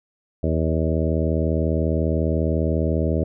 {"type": "harmonic tone with a mistuned harmonic", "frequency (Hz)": 80, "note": "D#2", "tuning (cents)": 49, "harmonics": [1, 2, 3, 4, 5, 6, 7, 8], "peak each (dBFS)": [-22, -25, -27, -28, -29, -30, -30, -31], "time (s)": [0.43, 3.24], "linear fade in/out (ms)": 5, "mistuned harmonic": 8, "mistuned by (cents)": -15, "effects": []}